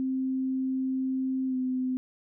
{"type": "tone with pitch glide", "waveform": "sine", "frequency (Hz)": [262, 256.5], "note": ["C4", "C4"], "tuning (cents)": [2, -34], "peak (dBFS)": -26, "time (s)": [0, 1.97], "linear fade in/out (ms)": 0, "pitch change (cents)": -36, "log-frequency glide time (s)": [1.47, 1.56], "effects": []}